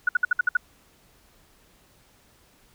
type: tone bursts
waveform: sine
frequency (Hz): 1466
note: F#6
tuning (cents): -16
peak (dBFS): -16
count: 7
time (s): 0.07-0.57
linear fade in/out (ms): 5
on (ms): 20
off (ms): 60
effects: pink hiss -59 dBFS RMS until 2.74 s